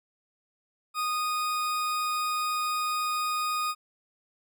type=tone; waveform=40% pulse; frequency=1238 Hz; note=D#6; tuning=9 cents flat; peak=-26 dBFS; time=0.94-3.75 s; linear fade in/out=50 ms; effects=none